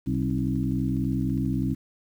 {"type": "harmonic tone with a mistuned harmonic", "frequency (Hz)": 63.4, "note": "B1", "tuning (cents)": 46, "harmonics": [1, 2, 3, 4, 5], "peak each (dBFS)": [-33, -28, -29, -28, -33], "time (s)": [0.06, 1.75], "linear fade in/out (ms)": 20, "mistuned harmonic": 4, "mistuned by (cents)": 81, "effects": ["9-bit"]}